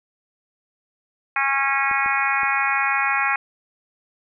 harmonic tone, 274 Hz, C#4, 20 cents flat, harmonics 3 / 4 / 5 / 6 / 7 / 8 / 9, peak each -26 / -26 / -26 / -26 / -26 / -26 / -26 dBFS, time 1.36-3.36 s, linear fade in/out 2 ms
clicks, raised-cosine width 2 ms, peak -26 dBFS, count 3, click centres 1.913 / 2.061 / 2.433 s
effects none

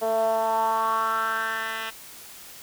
10% pulse tone with band-pass filter sweep, 223 Hz, A3, 23 cents sharp, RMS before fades -25 dBFS, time 0.01-1.91 s, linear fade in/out 20 ms, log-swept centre 570 to 2300 Hz, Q 4.3, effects white hiss -44 dBFS RMS until 2.62 s

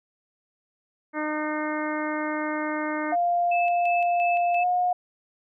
harmonic tone, 304.8 Hz, D#4, 36 cents flat, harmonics 1 / 2 / 3 / 4 / 5 / 6 / 7, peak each -29 / -32 / -34 / -35 / -36 / -37 / -37 dBFS, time 1.13-3.16 s, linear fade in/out 50 ms
sine tone with pitch glide, 698.5 to 719.4 Hz, F5 to F#5, 0 to -49 cents, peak -20 dBFS, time 3.12-4.93 s, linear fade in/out 5 ms, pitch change +51 cents, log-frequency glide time 4.57-4.65 s
sine tone with tremolo, 2621 Hz, E7, 11 cents flat, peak -27 dBFS, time 3.51-4.64 s, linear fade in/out 10 ms, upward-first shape square, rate 2.9 Hz, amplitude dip 60%
effects none

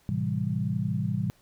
sine chord, A minor seventh, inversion none, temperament equal, 110 / 130.81 / 164.81 / 196 Hz, A2 / C3 / E3 / G3, 0 / 0 / 0 / 0 cents, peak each -31 dBFS, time 0.09-1.3 s, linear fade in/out 0 ms, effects pink hiss -63 dBFS RMS until 1.41 s

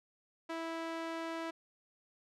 sawtooth tone with band-pass filter, 328.5 Hz, E4, 6 cents flat, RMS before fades -40 dBFS, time 0.49-1.51 s, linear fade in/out 10 ms, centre 1100 Hz, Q 0.5, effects none

